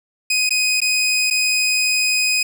20% pulse tone with dropouts, 2503 Hz, D#7, 10 cents sharp, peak -11 dBFS, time 0.3-2.43 s, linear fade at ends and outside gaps 5 ms, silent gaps 0.493-0.506 / 0.804-0.816 / 1.302-1.308 s, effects none

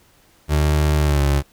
30% pulse tone with pitch glide, 75.1 to 70.48 Hz, D2 to C#2, +39 to +29 cents, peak -12 dBFS, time 0.48-1.43 s, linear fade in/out 50 ms, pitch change -110 cents, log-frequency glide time 1.02-1.22 s, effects pink hiss -55 dBFS RMS until 1.52 s

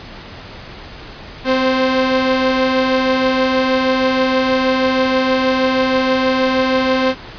sawtooth tone pair together, 258.8 / 523.9 Hz, C4 / C5, -19 / +2 cents, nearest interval octave, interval 1221 cents, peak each -12 dBFS, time 1.44-7.15 s, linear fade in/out 50 ms, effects pink hiss -34 dBFS RMS until 7.38 s + resampled to 11025 Hz

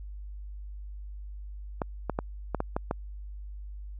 clicks, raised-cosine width 1 ms, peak -14 dBFS, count 7, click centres 1.818 / 2.097 / 2.189 / 2.547 / 2.604 / 2.765 / 2.911 s, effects added 50 Hz sine -38 dBFS peak until 3.99 s

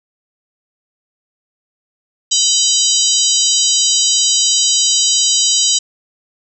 harmonic tone with a mistuned harmonic, 963 Hz, B5, 44 cents flat, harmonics 3 / 4 / 5 / 6 / 7 / 8, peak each -18 / -18 / -18 / -18 / -18 / -18 dBFS, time 2.31-5.79 s, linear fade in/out 10 ms, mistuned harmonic 3, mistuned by +100 cents, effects none

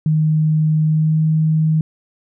sine tone with pitch glide, 155.5 to 157.31 Hz, D#3 to D#3, -1 to +19 cents, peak -12 dBFS, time 0.06-1.81 s, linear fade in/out 2 ms, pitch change +20 cents, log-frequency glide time 0.86-1.22 s, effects none

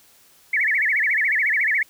sine tone with vibrato, 1975.5 Hz, B6, in tune, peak -17 dBFS, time 0.53-1.83 s, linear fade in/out 5 ms, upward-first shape sine, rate 14 Hz, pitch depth 250 cents each way, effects white hiss -54 dBFS RMS until 1.89 s

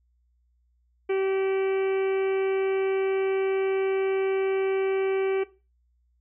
harmonic tone with a mistuned harmonic, 385.4 Hz, G4, 29 cents flat, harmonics 1 / 2 / 3 / 4 / 5 / 6 / 7 / 8, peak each -22 / -37 / -41 / -42 / -45 / -38 / -48 / -49 dBFS, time 1.09-5.44 s, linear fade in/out 10 ms, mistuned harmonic 8, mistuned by -36 cents, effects noise-tail reverb RT60 0.3 s tail -17 dB re dry + added 60 Hz sine -64 dBFS peak until 6.2 s

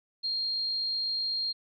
sine tone, 4218 Hz, C8, 13 cents sharp, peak -28 dBFS, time 0.23-1.53 s, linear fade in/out 20 ms, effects none

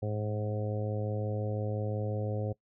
harmonic tone with a mistuned harmonic, 105.7 Hz, G#2, 31 cents sharp, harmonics 1 / 2 / 3 / 4 / 5 / 6 / 7, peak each -32 / -41 / -44 / -40 / -38 / -48 / -46 dBFS, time 0.02-2.53 s, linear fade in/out 10 ms, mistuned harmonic 1, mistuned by +19 cents, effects noise-tail reverb RT60 0.1 s tail -21 dB re dry

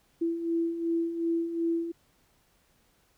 sine beating tone pair, 331.8 / 334.5 Hz, E4 / E4, +11 / +25 cents, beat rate 2.7 Hz, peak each -34 / -27 dBFS, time 0.21-1.92 s, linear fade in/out 10 ms, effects pink hiss -67 dBFS RMS until 3.17 s

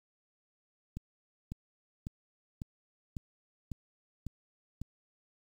click train, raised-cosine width 5 ms, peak -26 dBFS, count 8, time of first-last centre 0.97-4.816 s, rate 1.82 Hz, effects 9-bit

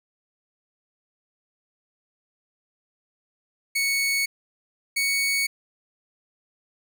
sawtooth tone pair in turn, 2218 / 2227 Hz, C#7 / C#7, 0 / +7 cents, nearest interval unison, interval 7 cents, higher second, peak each -18 dBFS, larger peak neither, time 3.75-4.26 / 4.96-5.47 s, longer neither, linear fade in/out 10 ms, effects none

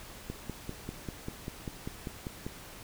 click train, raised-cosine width 3 ms, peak -23 dBFS, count 12, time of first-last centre 0.3-2.465 s, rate 5.08 Hz, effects pink hiss -48 dBFS RMS until 2.83 s

